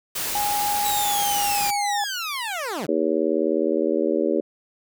white noise, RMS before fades -27 dBFS, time 0.15-1.71 s, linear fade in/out 10 ms
sine tone with pitch glide, 824 to 815.5 Hz, G#5 to G#5, -14 to -32 cents, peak -22 dBFS, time 0.35-2.04 s, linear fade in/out 2 ms, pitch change -18 cents, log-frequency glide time 1.02-1.16 s
15% pulse linear sweep, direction down, 3951 to 120.6 Hz, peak -20 dBFS, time 0.84-2.87 s, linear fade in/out 20 ms
harmonic tone, 79.7 Hz, D#2, 42 cents sharp, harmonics 3 / 4 / 5 / 6 / 7, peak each -28 / -24 / -24 / -26 / -26 dBFS, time 2.88-4.41 s, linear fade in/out 10 ms
effects none

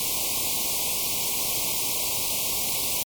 white band-stop noise, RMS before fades -26 dBFS, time 0-3.03 s, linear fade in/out 0 ms, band 1100 to 2200 Hz, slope 96 dB/octave, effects MP3 96 kbps

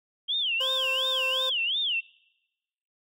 sine tone with vibrato, 3136 Hz, G7, in tune, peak -24 dBFS, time 0.28-2.01 s, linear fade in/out 20 ms, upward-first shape sine, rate 2.8 Hz, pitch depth 270 cents each way
25% pulse tone with pitch glide, 524 to 521 Hz, C5 to C5, +2 to -7 cents, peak -28 dBFS, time 0.6-1.5 s, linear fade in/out 10 ms, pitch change -9 cents, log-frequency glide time 0.95-1.25 s
effects noise-tail reverb RT60 1.0 s tail -25 dB re dry + MP3 96 kbps

